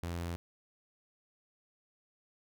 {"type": "tone", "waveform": "sawtooth", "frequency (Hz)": 85.6, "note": "F2", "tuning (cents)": -34, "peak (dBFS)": -32, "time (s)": [0.03, 0.36], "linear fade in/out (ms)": 0, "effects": []}